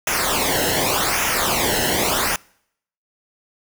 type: noise with flanger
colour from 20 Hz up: pink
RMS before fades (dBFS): -20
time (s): 0.07-2.36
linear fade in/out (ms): 2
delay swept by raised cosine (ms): 0.23 to 0.86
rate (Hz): 0.86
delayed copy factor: -0.75
effects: noise-tail reverb RT60 0.7 s tail -26 dB re dry